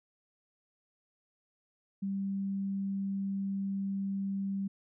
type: tone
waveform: sine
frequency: 196 Hz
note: G3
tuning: in tune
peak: -31 dBFS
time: 2.02-4.68 s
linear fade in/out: 10 ms
effects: none